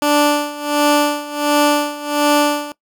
15% pulse tone with tremolo, 293.2 Hz, D4, 3 cents flat, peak -4 dBFS, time 0.02-2.72 s, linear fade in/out 2 ms, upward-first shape sine, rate 1.4 Hz, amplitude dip 85%, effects noise-tail reverb RT60 0.1 s tail -20 dB re dry

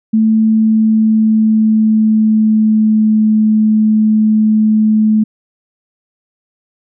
sine tone with pitch glide, 220 to 216 Hz, A3 to A3, 0 to -32 cents, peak -7 dBFS, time 0.13-5.24 s, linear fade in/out 10 ms, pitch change -32 cents, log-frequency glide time 0.38-3.28 s, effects none

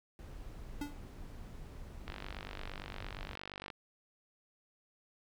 brown noise, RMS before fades -47 dBFS, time 0.19-3.35 s, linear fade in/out 0 ms
square tone with exponential decay, 290.1 Hz, D4, 21 cents flat, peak -35 dBFS, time 0.81-1.01 s, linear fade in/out 5 ms, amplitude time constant 43 ms
click train, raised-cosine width 0.3 ms, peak -27 dBFS, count 80, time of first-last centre 2.08-3.702 s, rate 48.7 Hz
effects none

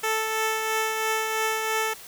10% pulse tone with tremolo, 440 Hz, A4, in tune, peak -14 dBFS, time 0.03-1.94 s, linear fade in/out 10 ms, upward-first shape triangle, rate 3 Hz, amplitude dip 40%, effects white hiss -44 dBFS RMS until 2.07 s

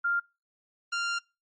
sine / sawtooth tone pair in turn, 1396.9 / 1391.7 Hz, F6 / F6, 0 / -6 cents, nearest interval unison, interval 6 cents, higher first, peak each -24 dBFS, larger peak neither, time 0.04-0.2 / 0.92-1.19 s, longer second, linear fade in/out 10 ms, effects noise-tail reverb RT60 0.3 s tail -26 dB re dry + MP3 32 kbps

